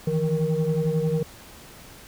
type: tone cluster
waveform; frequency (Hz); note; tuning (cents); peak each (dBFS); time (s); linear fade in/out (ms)
sine; 155.2 / 166.3 / 469; D#3 / E3 / A#4; -4 / +16 / +11; -24; 0.07-1.23; 5
effects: tanh soft clip ceiling -15 dBFS + pink hiss -46 dBFS RMS until 2.07 s